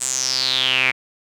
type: tone with band-pass filter sweep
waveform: sawtooth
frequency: 129.8 Hz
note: C3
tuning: 13 cents flat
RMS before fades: -20 dBFS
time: 0-0.92 s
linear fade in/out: 20 ms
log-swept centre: 8100 to 2200 Hz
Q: 7.2
effects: none